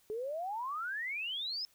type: exponential sweep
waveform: sine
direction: up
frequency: 415.3 to 5270 Hz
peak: -35 dBFS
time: 0.1-1.65 s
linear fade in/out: 0 ms
effects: white hiss -68 dBFS RMS until 1.74 s